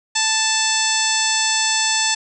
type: harmonic tone with a mistuned harmonic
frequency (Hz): 880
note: A5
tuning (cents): 0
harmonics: 1 / 2 / 3 / 4 / 5 / 6 / 7 / 8 / 9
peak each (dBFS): -25 / -25 / -25 / -25 / -25 / -25 / -25 / -25 / -25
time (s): 0.15-2.15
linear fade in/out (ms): 10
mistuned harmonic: 8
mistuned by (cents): +47
effects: none